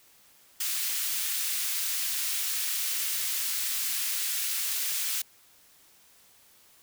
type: high-pass noise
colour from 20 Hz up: white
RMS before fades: -30 dBFS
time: 0.6-5.22 s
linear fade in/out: 5 ms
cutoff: 2000 Hz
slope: 12 dB/octave
effects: white hiss -59 dBFS RMS until 6.82 s